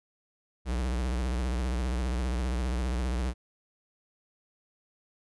square tone with vibrato, 61.8 Hz, B1, 2 cents sharp, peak -28 dBFS, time 0.65-3.34 s, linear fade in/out 50 ms, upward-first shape triangle, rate 15 Hz, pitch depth 160 cents each way, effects resampled to 24000 Hz

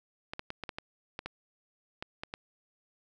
clicks, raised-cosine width 0.3 ms, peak -21 dBFS, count 11, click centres 0.335 / 0.394 / 0.504 / 0.637 / 0.692 / 0.785 / 1.191 / 1.26 / 2.025 / 2.235 / 2.339 s, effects none

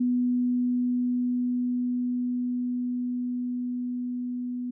sine tone with level ramp, 246.9 Hz, B3, in tune, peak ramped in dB -21 to -29 dBFS, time 0-4.71 s, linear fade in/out 10 ms, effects none

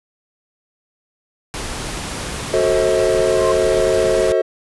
pink noise, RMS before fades -26 dBFS, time 1.54-4.32 s, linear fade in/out 0 ms
triangle chord, F# diminished seventh, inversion none, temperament just, 370 / 444 / 532.8 / 639.4 Hz, F#4 / A4 / C5 / Eb5, 0 / +16 / +31 / +47 cents, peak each -17 dBFS, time 2.53-4.42 s, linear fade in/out 10 ms
sine tone with exponential growth, 1054 Hz, C6, 12 cents sharp, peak -17 dBFS, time 3.11-3.52 s, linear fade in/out 5 ms, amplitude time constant 87 ms
effects resampled to 24000 Hz

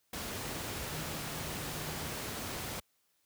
sine tone in noise, 153.5 Hz, D#3, 23 cents flat, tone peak -45 dBFS, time 0.9-2.11 s, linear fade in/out 5 ms, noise pink, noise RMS -39 dBFS, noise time 0.13-2.8 s, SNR -9 dB, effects white hiss -75 dBFS RMS until 3.25 s + high-pass 60 Hz 12 dB/octave

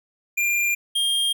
square tone pair in turn, 2395 / 3217 Hz, D7 / G7, +33 / +44 cents, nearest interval perfect fourth, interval 511 cents, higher second, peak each -20 / -20 dBFS, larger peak neither, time 0.37-0.75 / 0.95-1.33 s, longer neither, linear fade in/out 10 ms, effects none

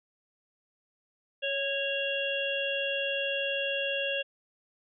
harmonic tone with a mistuned harmonic, 554.4 Hz, C#5, in tune, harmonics 1 / 3 / 5 / 6, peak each -32 / -37 / -32 / -36 dBFS, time 1.42-4.23 s, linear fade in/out 20 ms, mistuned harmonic 3, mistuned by -20 cents, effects none

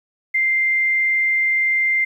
sine tone, 2093 Hz, C7, in tune, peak -15 dBFS, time 0.34-2.05 s, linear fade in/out 10 ms, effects 9-bit

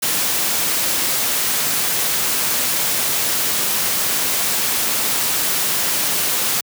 white noise, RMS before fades -19 dBFS, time 0.02-6.61 s, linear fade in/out 10 ms, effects high-pass 100 Hz 12 dB/octave

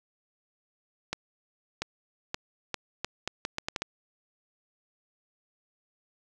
accelerating click train, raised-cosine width 0.2 ms, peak -13 dBFS, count 11, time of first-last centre 1.13-3.82 s, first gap 690 ms, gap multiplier 0.76, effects none

